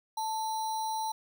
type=tone with sample-and-hold; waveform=sine; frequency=880 Hz; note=A5; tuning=in tune; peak=-30 dBFS; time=0.17-1.12 s; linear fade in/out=5 ms; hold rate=4900 Hz; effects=none